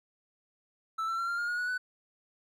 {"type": "tone with pitch steps", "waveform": "triangle", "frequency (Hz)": [1318.5, 1342.3, 1366.6, 1391.3, 1416.4, 1442, 1468, 1494.6], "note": ["E6", "E6", "F6", "F6", "F6", "F#6", "F#6", "F#6"], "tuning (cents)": [0, 31, -38, -7, 24, -45, -14, 17], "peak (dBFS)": -28, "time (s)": [0.98, 1.78], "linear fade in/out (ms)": 10, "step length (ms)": 100, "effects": []}